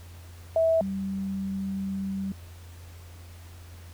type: tone pair in turn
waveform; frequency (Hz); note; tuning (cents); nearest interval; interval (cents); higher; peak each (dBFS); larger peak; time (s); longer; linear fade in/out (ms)
sine; 652 / 193.84; E5 / G3; -19 / -19; octave + major sixth; 2100; first; -19 / -28; first; 0.56-0.81 / 0.81-2.32; second; 2
effects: added 86 Hz sine -43 dBFS peak until 3.93 s + pink hiss -53 dBFS RMS until 3.93 s